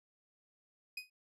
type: tone with exponential decay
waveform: 30% pulse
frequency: 2500 Hz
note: D#7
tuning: 8 cents sharp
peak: -34 dBFS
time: 0.97-1.1 s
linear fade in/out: 5 ms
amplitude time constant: 28 ms
effects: low-pass 12000 Hz 12 dB/octave